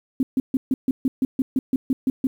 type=tone bursts; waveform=sine; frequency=261.6 Hz; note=C4; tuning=in tune; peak=-16 dBFS; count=13; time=0.2-2.27 s; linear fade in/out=2 ms; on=30 ms; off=140 ms; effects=8-bit